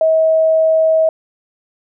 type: tone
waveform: sine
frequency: 640 Hz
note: D#5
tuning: 49 cents sharp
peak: -9 dBFS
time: 0.01-1.09 s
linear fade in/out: 2 ms
effects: none